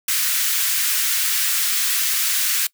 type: high-pass noise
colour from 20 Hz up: white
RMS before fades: -20 dBFS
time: 0.08-2.67 s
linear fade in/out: 5 ms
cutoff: 1400 Hz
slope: 24 dB/octave
effects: noise-tail reverb RT60 0.1 s tail -22 dB re dry